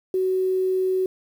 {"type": "tone with quantisation", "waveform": "sine", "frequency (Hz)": 374.2, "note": "F#4", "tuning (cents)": 20, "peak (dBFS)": -19, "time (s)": [0.14, 1.06], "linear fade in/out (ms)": 2, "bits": 8, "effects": []}